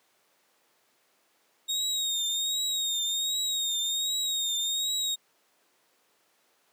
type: tone with vibrato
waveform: 30% pulse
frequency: 3729 Hz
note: A#7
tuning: in tune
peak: -24 dBFS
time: 1.68-5.16 s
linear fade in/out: 20 ms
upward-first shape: triangle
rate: 1.3 Hz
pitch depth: 67 cents each way
effects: pink hiss -67 dBFS RMS until 6.72 s + high-pass 400 Hz 12 dB/octave